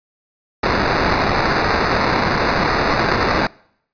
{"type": "noise with sample-and-hold", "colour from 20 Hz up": "white", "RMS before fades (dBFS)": -17, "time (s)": [0.63, 3.47], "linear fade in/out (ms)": 5, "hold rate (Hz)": 3150, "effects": ["noise-tail reverb RT60 0.7 s tail -25 dB re dry", "resampled to 11025 Hz"]}